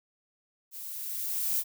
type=noise with level ramp; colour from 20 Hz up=violet; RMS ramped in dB=-42 to -27 dBFS; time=0.71-1.64 s; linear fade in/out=50 ms; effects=none